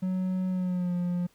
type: tone with pitch glide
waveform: triangle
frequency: 185.5 to 176.71 Hz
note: F#3 to F3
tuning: +5 to +21 cents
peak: -24 dBFS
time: 0.02-1.27 s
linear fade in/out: 10 ms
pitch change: -84 cents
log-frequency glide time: 0.49-0.94 s
effects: pink hiss -64 dBFS RMS until 1.34 s